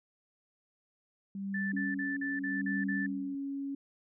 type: tone with tremolo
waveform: sine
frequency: 196.6 Hz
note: G3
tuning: 5 cents sharp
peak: -32 dBFS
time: 1.35-3.35 s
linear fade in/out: 2 ms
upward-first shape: sine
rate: 0.84 Hz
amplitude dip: 90%
type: tone bursts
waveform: sine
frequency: 1760 Hz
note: A6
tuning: in tune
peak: -34 dBFS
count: 7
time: 1.54-3.064 s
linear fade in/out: 5 ms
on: 180 ms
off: 44 ms
type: tone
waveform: sine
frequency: 277.2 Hz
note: C#4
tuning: in tune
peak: -34 dBFS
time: 1.73-3.75 s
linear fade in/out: 5 ms
effects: none